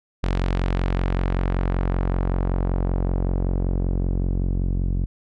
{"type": "tone with low-pass filter sweep", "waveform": "sawtooth", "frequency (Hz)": 45.24, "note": "F#1", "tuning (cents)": -38, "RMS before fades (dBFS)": -22, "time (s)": [0.23, 5.06], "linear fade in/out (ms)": 10, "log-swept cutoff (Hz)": [4400, 220], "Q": 0.78, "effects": []}